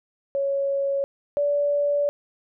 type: tone pair in turn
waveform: sine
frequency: 554.4 / 577.3 Hz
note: C#5 / D5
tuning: 0 / -30 cents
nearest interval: minor second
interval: 70 cents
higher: second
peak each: -21 / -19 dBFS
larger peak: second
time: 0.35-1.04 / 1.37-2.09 s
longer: second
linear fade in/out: 0 ms
effects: none